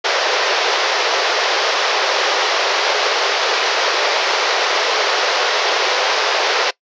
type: band-pass noise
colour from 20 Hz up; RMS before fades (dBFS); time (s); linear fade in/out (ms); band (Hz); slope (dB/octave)
pink; -17; 0.04-6.71; 10; 410 to 5700; 48
effects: noise-tail reverb RT60 0.1 s tail -21 dB re dry + resampled to 16000 Hz